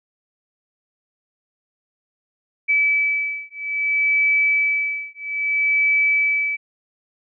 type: beating tone pair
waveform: sine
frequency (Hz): 2300 / 2300.61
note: D7 / D7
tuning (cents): -37 / -36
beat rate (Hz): 0.61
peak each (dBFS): -20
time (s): 2.68-6.57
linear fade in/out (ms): 20
effects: none